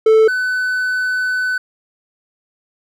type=tone pair in turn; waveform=triangle; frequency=440 / 1504.1 Hz; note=A4 / F#6; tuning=0 / +28 cents; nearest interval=octave + major sixth; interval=2128 cents; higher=second; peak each=-5 / -14 dBFS; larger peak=first; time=0.06-0.28 / 0.28-1.58 s; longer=second; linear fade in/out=5 ms; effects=none